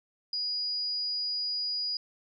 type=tone; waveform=sine; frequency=4900 Hz; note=D#8; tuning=27 cents flat; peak=-29 dBFS; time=0.33-1.97 s; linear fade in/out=2 ms; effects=none